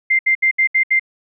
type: tone bursts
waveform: sine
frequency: 2093 Hz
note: C7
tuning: in tune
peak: -11 dBFS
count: 6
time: 0.1-0.996 s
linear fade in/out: 10 ms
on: 91 ms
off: 70 ms
effects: none